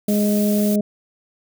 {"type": "harmonic tone", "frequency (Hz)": 207.7, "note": "G#3", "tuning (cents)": 0, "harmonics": [1, 2, 3], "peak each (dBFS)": [-16, -25, -25], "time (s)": [0.08, 0.81], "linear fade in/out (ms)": 5}
{"type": "noise", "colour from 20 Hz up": "blue", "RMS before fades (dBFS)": -30, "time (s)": [0.08, 0.76], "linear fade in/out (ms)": 5}
{"effects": []}